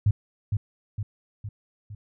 sine tone with echo, 103.83 Hz, G#2, in tune, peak -16 dBFS, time 0.06-0.11 s, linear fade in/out 5 ms, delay 460 ms, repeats 4, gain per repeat -5 dB, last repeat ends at 1.95 s, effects none

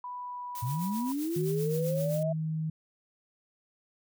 sine tone with pitch glide, 987.8 to 973.1 Hz, B5 to B5, 0 to -26 cents, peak -36 dBFS, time 0.04-1.12 s, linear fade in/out 2 ms, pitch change -26 cents, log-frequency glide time 0.16-1 s
blue noise with tremolo, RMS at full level -41 dBFS, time 0.55-2.23 s, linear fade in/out 2 ms, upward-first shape triangle, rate 7.7 Hz, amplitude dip 70%
sine linear sweep, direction up, 111 to 659.3 Hz, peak -29 dBFS, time 0.62-2.33 s, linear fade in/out 10 ms
sine tone, 157.9 Hz, D#3, 26 cents sharp, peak -29 dBFS, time 1.36-2.7 s, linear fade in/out 5 ms
effects none

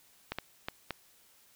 clicks, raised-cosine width 0.3 ms, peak -18 dBFS, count 4, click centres 0.32 / 0.386 / 0.685 / 0.907 s, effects white hiss -63 dBFS RMS until 1.55 s

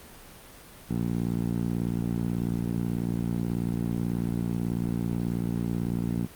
10% pulse tone with band-pass filter, 58.27 Hz, A#1, in tune, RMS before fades -28 dBFS, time 0.89-6.27 s, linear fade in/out 20 ms, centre 180 Hz, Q 1.3, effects pink hiss -48 dBFS RMS until 6.35 s + Opus 32 kbps

